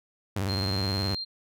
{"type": "tone with vibrato", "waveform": "sawtooth", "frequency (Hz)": 97.2, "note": "G2", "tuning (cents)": -14, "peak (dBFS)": -23, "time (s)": [0.36, 1.15], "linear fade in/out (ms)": 5, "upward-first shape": "triangle", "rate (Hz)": 19, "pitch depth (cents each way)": 180}
{"type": "tone", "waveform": "sine", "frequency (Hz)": 4186, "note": "C8", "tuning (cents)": 0, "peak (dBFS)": -31, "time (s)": [0.48, 1.25], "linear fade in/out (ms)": 20}
{"effects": []}